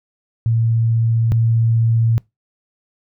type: tone pair in turn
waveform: sine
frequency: 114.4 / 114.4 Hz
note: A#2 / A#2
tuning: -32 / -32 cents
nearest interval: unison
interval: 0 cents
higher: neither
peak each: -13 / -12 dBFS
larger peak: second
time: 0.46-1.32 / 1.32-2.18 s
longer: neither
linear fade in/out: 0 ms
effects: noise-tail reverb RT60 0.2 s tail -24 dB re dry